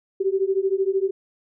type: beating tone pair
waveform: sine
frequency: 379.7 / 392.7 Hz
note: F#4 / G4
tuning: +45 / +3 cents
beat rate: 13 Hz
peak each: -22 dBFS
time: 0.2-1.11 s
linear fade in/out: 10 ms
effects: none